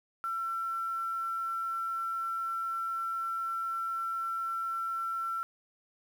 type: tone with quantisation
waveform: sine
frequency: 1348 Hz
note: E6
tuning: 38 cents sharp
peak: -31 dBFS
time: 0.24-5.43 s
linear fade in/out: 0 ms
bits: 9
effects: none